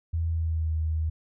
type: tone with pitch glide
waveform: sine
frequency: 82.41 to 79.24 Hz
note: E2 to D#2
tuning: 0 to +32 cents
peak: -24 dBFS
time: 0.13-1.1 s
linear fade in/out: 10 ms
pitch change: -68 cents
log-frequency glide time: 0.29-0.73 s
effects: none